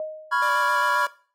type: tone with exponential decay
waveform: sine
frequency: 622.3 Hz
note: D#5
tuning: in tune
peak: -25 dBFS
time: 0-0.6 s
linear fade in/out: 1 ms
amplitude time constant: 130 ms
type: chord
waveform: triangle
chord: C# dominant seventh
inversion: third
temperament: equal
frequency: 987.8 / 1108.7 / 1396.9 / 1661.2 Hz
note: B5 / C#6 / E#6 / G#6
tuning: 0 / 0 / 0 / 0 cents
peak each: -22 / -24 / -24 / -24 dBFS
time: 0.31-1.07 s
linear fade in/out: 20 ms
type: tone with vibrato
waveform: sawtooth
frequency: 587.3 Hz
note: D5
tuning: in tune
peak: -26 dBFS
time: 0.42-1.07 s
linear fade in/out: 2 ms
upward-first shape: square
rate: 7.5 Hz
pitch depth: 19 cents each way
effects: noise-tail reverb RT60 0.4 s tail -18 dB re dry